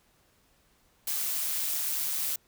blue noise with amplitude modulation, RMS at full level -29 dBFS, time 1.07-2.36 s, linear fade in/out 5 ms, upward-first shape sine, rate 148 Hz, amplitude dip 35%, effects pink hiss -66 dBFS RMS until 2.47 s

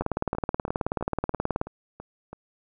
two click trains, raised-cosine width 1 ms, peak -11 / -24 dBFS, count 31 / 8, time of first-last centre 0.01-1.614 / 0.02-2.33 s, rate 18.7 / 3.03 Hz, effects none

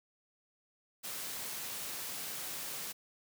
white noise, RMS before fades -41 dBFS, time 1.03-2.93 s, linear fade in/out 20 ms, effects high-pass 100 Hz 12 dB/octave

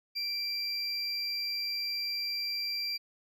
triangle tone pair together, 2349 / 4725 Hz, D7 / D8, 0 / +10 cents, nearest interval octave, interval 1210 cents, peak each -38 / -31 dBFS, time 0.15-2.98 s, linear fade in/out 20 ms, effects none

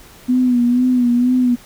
sine tone with vibrato, 246.9 Hz, B3, in tune, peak -11 dBFS, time 0.28-1.56 s, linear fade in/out 20 ms, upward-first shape sine, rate 2.1 Hz, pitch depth 50 cents each way, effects pink hiss -43 dBFS RMS until 1.65 s

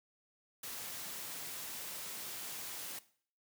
white noise, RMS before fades -44 dBFS, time 0.63-2.99 s, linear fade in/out 5 ms, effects noise-tail reverb RT60 0.5 s tail -17 dB re dry + high-pass 100 Hz 12 dB/octave

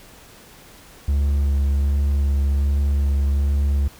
triangle tone with vibrato, 70.3 Hz, C#2, 25 cents sharp, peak -14 dBFS, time 1.08-3.88 s, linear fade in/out 5 ms, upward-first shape sine, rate 1.3 Hz, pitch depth 14 cents each way, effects pink hiss -46 dBFS RMS until 3.99 s

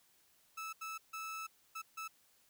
30% pulse tone bursts at uneven times, 1309 Hz, E6, 13 cents flat, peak -39 dBFS, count 5, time 0.57-0.73 / 0.81-0.98 / 1.13-1.47 / 1.75-1.82 / 1.97-2.08 s, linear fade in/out 10 ms, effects white hiss -70 dBFS RMS until 2.49 s

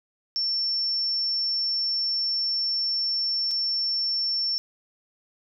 sine tone with dropouts, 5420 Hz, E8, 47 cents sharp, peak -23 dBFS, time 0.36-4.58 s, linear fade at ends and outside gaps 0 ms, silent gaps 3.51-3.514 s, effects none

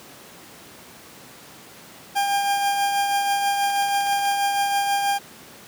40% pulse tone with tremolo, 802 Hz, G5, 39 cents sharp, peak -17 dBFS, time 2.15-5.19 s, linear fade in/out 20 ms, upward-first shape triangle, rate 6.2 Hz, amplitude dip 40%
click train, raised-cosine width 0.2 ms, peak -22 dBFS, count 12, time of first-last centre 3.64-4.315 s, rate 16.3 Hz
effects pink hiss -44 dBFS RMS until 5.67 s + high-pass 150 Hz 12 dB/octave

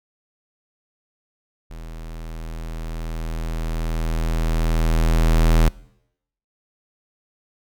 square tone with level ramp, 40.6 Hz, E1, 26 cents flat, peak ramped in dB -34 to -12 dBFS, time 1.7-5.69 s, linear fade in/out 10 ms, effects noise-tail reverb RT60 0.8 s tail -23 dB re dry

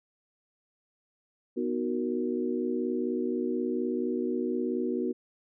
sine chord, B major seventh, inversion none, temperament equal, 246.9 / 311.1 / 370 / 466.2 Hz, B3 / D#4 / F#4 / A#4, 0 / 0 / 0 / 0 cents, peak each -31 / -35 / -31 / -36 dBFS, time 1.56-5.13 s, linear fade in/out 20 ms, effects none

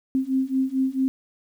sine beating tone pair, 261.6 / 266.1 Hz, C4 / C4, 0 / +29 cents, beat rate 4.5 Hz, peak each -24 / -23 dBFS, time 0.15-1.08 s, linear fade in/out 0 ms, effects 9-bit

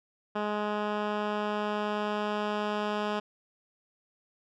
10% pulse tone with low-pass filter sweep, 209.3 Hz, G#3, 14 cents sharp, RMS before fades -31 dBFS, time 0.35-3.2 s, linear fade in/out 10 ms, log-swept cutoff 2200 to 3400 Hz, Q 0.82, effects none

